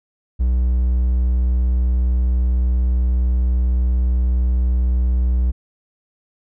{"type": "tone", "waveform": "triangle", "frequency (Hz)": 61.74, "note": "B1", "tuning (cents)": 0, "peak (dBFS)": -12, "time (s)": [0.39, 5.52], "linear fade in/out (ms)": 20, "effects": []}